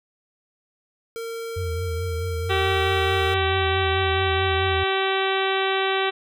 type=tone; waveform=square; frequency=458.2 Hz; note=A#4; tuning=30 cents flat; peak=-30 dBFS; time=1.16-3.34 s; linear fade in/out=0 ms
type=tone with vibrato; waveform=sine; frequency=86.4 Hz; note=F2; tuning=18 cents flat; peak=-25 dBFS; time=1.56-4.84 s; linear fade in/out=10 ms; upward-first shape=triangle; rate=4.6 Hz; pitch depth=130 cents each way
type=harmonic tone; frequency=384.9 Hz; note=G4; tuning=32 cents flat; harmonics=1 / 2 / 3 / 4 / 5 / 6 / 7 / 8 / 9 / 10; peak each=-24 / -27 / -29 / -30 / -31 / -32 / -32 / -33 / -34 / -34 dBFS; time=2.49-6.11 s; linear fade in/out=20 ms
effects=none